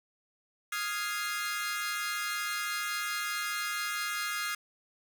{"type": "chord", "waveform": "sawtooth", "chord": "F minor seventh", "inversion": "third", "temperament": "equal", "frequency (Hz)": [1244.5, 1396.9, 1661.2, 2093], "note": ["Eb6", "F6", "Ab6", "C7"], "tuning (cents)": [0, 0, 0, 0], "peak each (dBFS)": -34, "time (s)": [0.72, 4.55], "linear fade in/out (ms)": 5, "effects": []}